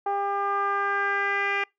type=tone with low-pass filter sweep; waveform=10% pulse; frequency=400 Hz; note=G4; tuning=35 cents sharp; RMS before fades=-26 dBFS; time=0.06-1.64 s; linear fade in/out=5 ms; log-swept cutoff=860 to 2400 Hz; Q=3.1; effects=noise-tail reverb RT60 0.2 s tail -26 dB re dry